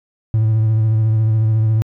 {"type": "tone with vibrato", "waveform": "triangle", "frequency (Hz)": 110, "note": "A2", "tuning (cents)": 0, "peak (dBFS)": -9, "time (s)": [0.34, 1.82], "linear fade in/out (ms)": 0, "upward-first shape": "triangle", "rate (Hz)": 14, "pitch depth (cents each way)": 37, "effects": ["tanh soft clip ceiling -6 dBFS"]}